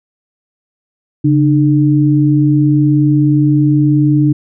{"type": "tone pair together", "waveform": "sine", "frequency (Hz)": [140.5, 301.4], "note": ["C#3", "D4"], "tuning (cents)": [24, 45], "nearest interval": "octave + minor second", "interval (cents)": 1321, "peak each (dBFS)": -10, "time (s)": [1.24, 4.33], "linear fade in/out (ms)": 10, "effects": []}